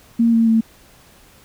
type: tone with pitch steps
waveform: sine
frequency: 231.5 / 227.9 / 224.4 Hz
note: A#3 / A#3 / A3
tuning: -12 / -39 / +34 cents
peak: -11 dBFS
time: 0.19-0.61 s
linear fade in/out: 10 ms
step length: 140 ms
effects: pink hiss -49 dBFS RMS until 1.44 s